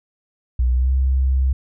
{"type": "tone with pitch glide", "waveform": "sine", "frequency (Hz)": [61.7, 65.75], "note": ["B1", "C2"], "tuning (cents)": [-1, 9], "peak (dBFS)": -14, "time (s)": [0.59, 1.53], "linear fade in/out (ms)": 5, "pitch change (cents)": 110, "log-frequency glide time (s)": [0.72, 0.92], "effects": []}